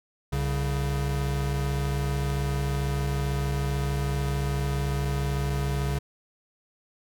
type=tone pair together; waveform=square; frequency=65.84 / 139.5 Hz; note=C2 / C#3; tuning=+11 / +11 cents; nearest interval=octave + minor second; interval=1300 cents; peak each=-29 / -28 dBFS; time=0.32-5.99 s; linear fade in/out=10 ms; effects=none